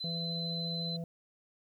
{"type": "tone", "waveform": "sine", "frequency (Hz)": 4043, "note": "B7", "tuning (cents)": 40, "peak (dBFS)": -36, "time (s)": [0, 0.97], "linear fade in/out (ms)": 10}
{"type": "harmonic tone", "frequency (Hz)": 167.3, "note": "E3", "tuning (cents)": 26, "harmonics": [1, 3, 4], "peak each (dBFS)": [-36, -46, -48], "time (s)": [0.04, 1.04], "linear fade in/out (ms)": 2}
{"effects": ["11-bit"]}